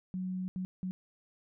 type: tone bursts at uneven times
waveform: sine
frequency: 185 Hz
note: F#3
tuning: in tune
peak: -33 dBFS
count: 3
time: 0.14-0.48 / 0.56-0.65 / 0.83-0.91 s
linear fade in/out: 0 ms
effects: none